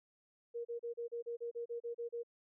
sine tone bursts, 470.8 Hz, A#4, 17 cents sharp, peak -38 dBFS, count 12, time 0.54-2.234 s, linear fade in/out 20 ms, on 110 ms, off 34 ms, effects none

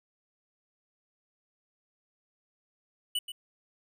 square tone with echo, 2960 Hz, F#7, in tune, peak -28 dBFS, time 3.15-3.19 s, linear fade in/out 5 ms, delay 130 ms, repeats 1, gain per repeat -10 dB, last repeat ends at 3.32 s, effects none

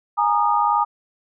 sine chord, Ab suspended second, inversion none, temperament equal with one note detuned, 830.6 / 932.3 / 1228.1 Hz, Ab5 / Bb5 / Eb6, 0 / 0 / -23 cents, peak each -20 dBFS, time 0.17-0.85 s, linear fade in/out 20 ms, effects none

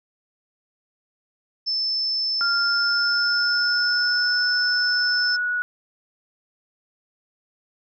sine tone, 5274 Hz, E8, in tune, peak -21 dBFS, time 1.66-5.37 s, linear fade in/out 20 ms
sine tone with pitch glide, 1396.9 to 1463.8 Hz, F6 to F#6, 0 to -19 cents, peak -21 dBFS, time 2.41-5.62 s, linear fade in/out 0 ms, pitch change +81 cents, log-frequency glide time 2.54-4.49 s
effects none

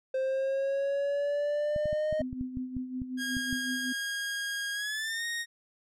triangle exponential sweep, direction up, 523.3 to 622 Hz, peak -25 dBFS, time 0.14-2.22 s, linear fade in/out 5 ms
clicks, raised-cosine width 5 ms, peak -26 dBFS, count 12, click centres 1.762 / 1.857 / 1.929 / 2.127 / 2.208 / 2.329 / 2.411 / 2.571 / 2.767 / 3.018 / 3.368 / 3.528 s
sine tone with tremolo, 255 Hz, C4, 44 cents flat, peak -31 dBFS, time 2.19-3.93 s, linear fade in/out 10 ms, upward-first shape sine, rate 5.4 Hz, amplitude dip 60%
sawtooth tone with pitch glide, 1631 to 1862.7 Hz, G#6 to A#6, -32 to -2 cents, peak -28 dBFS, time 3.17-5.46 s, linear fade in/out 50 ms, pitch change +230 cents, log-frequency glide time 4.73-5.25 s
effects low-pass 11000 Hz 12 dB/octave

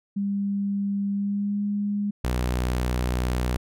sine tone with pitch glide, 200 to 204.4 Hz, G3 to G#3, +35 to -27 cents, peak -23 dBFS, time 0.16-2.11 s, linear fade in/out 10 ms, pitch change +38 cents, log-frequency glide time 1.12-1.62 s
sawtooth tone with vibrato, 61.74 Hz, B1, in tune, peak -19 dBFS, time 2.24-3.57 s, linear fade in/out 5 ms, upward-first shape sine, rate 16 Hz, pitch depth 9 cents each way
effects none

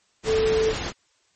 sine tone in noise, 440 Hz, A4, in tune, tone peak -18 dBFS, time 0.25-0.74 s, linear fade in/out 50 ms, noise pink, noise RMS -29 dBFS, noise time 0.23-0.93 s, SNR +8 dB, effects white hiss -65 dBFS RMS until 1.35 s + MP3 32 kbps

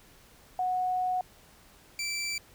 sine / 20% pulse tone pair in turn, 735 / 2333 Hz, F#5 / D7, -12 / -12 cents, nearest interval octave + minor sixth, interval 2000 cents, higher second, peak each -26 dBFS, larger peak neither, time 0.59-1.21 / 1.99-2.38 s, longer first, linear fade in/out 2 ms, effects pink hiss -57 dBFS RMS until 2.54 s

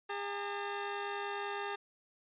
15% pulse tone pair together, 405.3 / 900.5 Hz, G#4 / A5, -42 / +40 cents, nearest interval octave + major second, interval 1382 cents, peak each -31 / -36 dBFS, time 0.09-1.76 s, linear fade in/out 10 ms, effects resampled to 8000 Hz

